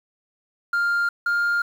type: tone pair in turn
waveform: sine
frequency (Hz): 1400 / 1405.3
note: F6 / F6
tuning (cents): +4 / +10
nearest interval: unison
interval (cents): 6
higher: second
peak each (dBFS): -16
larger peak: neither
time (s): 0.73-1.09 / 1.26-1.62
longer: neither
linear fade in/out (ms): 5
effects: tanh soft clip ceiling -18 dBFS + 8-bit